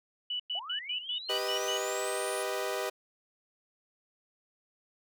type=tone bursts; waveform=sine; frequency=2960 Hz; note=F#7; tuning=in tune; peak=-31 dBFS; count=8; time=0.3-1.776 s; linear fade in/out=5 ms; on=97 ms; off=100 ms
type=linear sweep; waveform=sine; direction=up; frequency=644 to 9860 Hz; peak=-40 dBFS; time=0.55-2.43 s; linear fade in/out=2 ms
type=chord; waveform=sawtooth; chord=G augmented; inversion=none; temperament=equal; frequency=392 / 493.9 / 622.3 Hz; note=G4 / B4 / D#5; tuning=0 / 0 / 0 cents; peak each=-32 dBFS; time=1.29-2.9 s; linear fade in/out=10 ms
effects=none